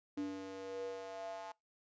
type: tone with high-pass filter sweep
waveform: square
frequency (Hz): 96.1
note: G2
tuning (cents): -34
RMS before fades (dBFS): -44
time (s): 0.17-1.52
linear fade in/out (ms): 5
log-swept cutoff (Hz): 290 to 810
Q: 6.9
effects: noise-tail reverb RT60 0.2 s tail -25 dB re dry + resampled to 16000 Hz